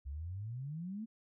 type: exponential sweep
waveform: sine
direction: up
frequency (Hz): 65.41 to 230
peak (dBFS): -39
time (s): 0.05-1.06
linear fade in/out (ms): 20
effects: none